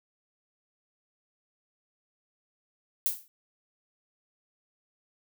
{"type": "noise with exponential decay", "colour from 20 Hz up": "violet", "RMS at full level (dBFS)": -24, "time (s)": [3.06, 3.28], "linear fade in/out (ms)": 0, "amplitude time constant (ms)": 46, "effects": []}